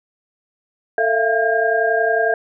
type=tone cluster; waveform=sine; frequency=446.6 / 661 / 692 / 1612 Hz; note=A4 / E5 / F5 / G6; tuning=+26 / +5 / -16 / +48 cents; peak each=-20 dBFS; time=0.98-2.34 s; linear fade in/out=2 ms; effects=none